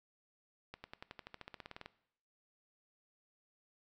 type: accelerating click train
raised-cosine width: 0.3 ms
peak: -30 dBFS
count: 17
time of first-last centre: 0.74-1.86 s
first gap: 100 ms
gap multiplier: 0.95
effects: noise-tail reverb RT60 0.7 s tail -18 dB re dry